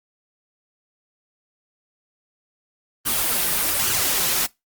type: noise with flanger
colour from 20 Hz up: white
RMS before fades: -21 dBFS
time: 3.05-4.47 s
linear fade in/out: 20 ms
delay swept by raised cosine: 0.66 to 5.86 ms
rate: 1.2 Hz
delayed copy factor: +0.5
effects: noise-tail reverb RT60 0.2 s tail -23 dB re dry + Opus 32 kbps